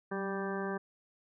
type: harmonic tone with a mistuned harmonic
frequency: 196 Hz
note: G3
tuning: in tune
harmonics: 1 / 2 / 3 / 4 / 5 / 6 / 8 / 9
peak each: -38 / -37 / -44 / -44 / -46 / -44 / -43 / -49 dBFS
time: 0.11-0.78 s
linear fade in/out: 10 ms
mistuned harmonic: 1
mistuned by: -38 cents
effects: none